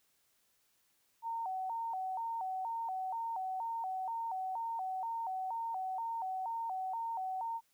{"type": "tone with vibrato", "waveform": "sine", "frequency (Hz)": 830.6, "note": "G#5", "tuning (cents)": 0, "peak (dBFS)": -35, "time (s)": [1.22, 7.61], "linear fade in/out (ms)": 50, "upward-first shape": "square", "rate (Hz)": 2.1, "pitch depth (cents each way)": 170, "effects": ["white hiss -74 dBFS RMS until 7.73 s"]}